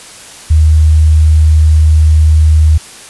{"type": "tone", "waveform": "sine", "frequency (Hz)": 77.78, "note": "D#2", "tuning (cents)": 0, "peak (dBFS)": -3, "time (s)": [0.5, 2.78], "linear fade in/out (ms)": 10, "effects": ["white hiss -32 dBFS RMS until 3.09 s", "resampled to 24000 Hz"]}